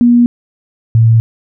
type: tone pair in turn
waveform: sine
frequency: 240 / 113.66 Hz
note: B3 / A#2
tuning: -49 / -43 cents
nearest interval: octave + minor second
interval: 1294 cents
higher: first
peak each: -4 dBFS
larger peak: neither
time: 0.01-0.26 / 0.95-1.2 s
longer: neither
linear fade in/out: 0 ms
effects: none